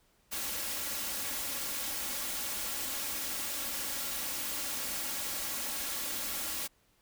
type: noise with comb filter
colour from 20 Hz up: white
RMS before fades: -36 dBFS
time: 0.31-6.68 s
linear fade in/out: 20 ms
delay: 3.6 ms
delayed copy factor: +0.55
effects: pink hiss -69 dBFS RMS until 7.01 s